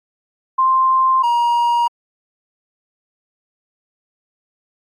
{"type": "tone pair in turn", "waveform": ["sine", "triangle"], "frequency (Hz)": [1048, 948.6], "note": ["C6", "A#5"], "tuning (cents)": [2, 30], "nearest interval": "major second", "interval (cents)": 172, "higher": "first", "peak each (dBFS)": -11, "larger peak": "neither", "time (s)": [[0.58, 1.23], [1.23, 1.88]], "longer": "neither", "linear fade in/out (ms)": 10, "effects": ["AAC 64 kbps"]}